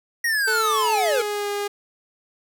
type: linear sweep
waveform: square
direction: down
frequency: 1900 to 440 Hz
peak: -20 dBFS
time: 0.24-1.22 s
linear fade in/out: 5 ms
type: tone with pitch glide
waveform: sawtooth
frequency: 440 to 408.2 Hz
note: A4 to G#4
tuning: 0 to -30 cents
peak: -20 dBFS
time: 0.47-1.68 s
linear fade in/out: 10 ms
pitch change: -130 cents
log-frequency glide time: 0.66-1.49 s
effects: none